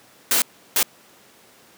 white noise bursts at uneven times, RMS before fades -18 dBFS, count 2, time 0.31-0.42 / 0.76-0.83 s, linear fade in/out 2 ms, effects pink hiss -51 dBFS RMS until 1.77 s + high-pass 200 Hz 12 dB/octave

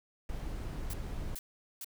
brown noise, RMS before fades -38 dBFS, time 0.29-1.35 s, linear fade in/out 2 ms
blue noise bursts, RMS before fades -42 dBFS, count 3, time 0.9-1.845 s, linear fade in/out 2 ms, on 35 ms, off 420 ms
effects none

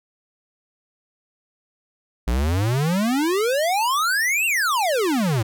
square exponential two-way sweep, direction up then down, 55 to 2802 to 103.7 Hz, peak -19 dBFS, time 2.27-5.43 s, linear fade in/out 10 ms, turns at 4.46 s, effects none

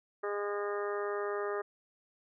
harmonic tone, 204.5 Hz, G#3, 26 cents flat, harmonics 2 / 3 / 4 / 5 / 6 / 7 / 8 / 9, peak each -34 / -41 / -45 / -47 / -40 / -50 / -47 / -47 dBFS, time 0.23-1.62 s, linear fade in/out 10 ms, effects none

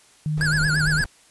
sine tone, 152.8 Hz, D#3, 31 cents flat, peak -21 dBFS, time 0.26-1.01 s, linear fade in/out 0 ms
brown noise, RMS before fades -31 dBFS, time 0.37-1.06 s, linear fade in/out 5 ms
square tone with vibrato, 1548 Hz, G6, 22 cents flat, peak -21 dBFS, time 0.41-1.04 s, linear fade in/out 0 ms, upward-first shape sine, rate 8.8 Hz, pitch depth 170 cents each way
effects white hiss -54 dBFS RMS until 1.3 s + resampled to 24000 Hz

